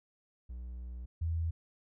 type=tone pair in turn; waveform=triangle / sine; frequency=61 / 82.47 Hz; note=B1 / E2; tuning=-21 / +1 cents; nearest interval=perfect fourth; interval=522 cents; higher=second; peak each=-38 / -30 dBFS; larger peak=second; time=0.49-1.06 / 1.21-1.51 s; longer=first; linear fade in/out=10 ms; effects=none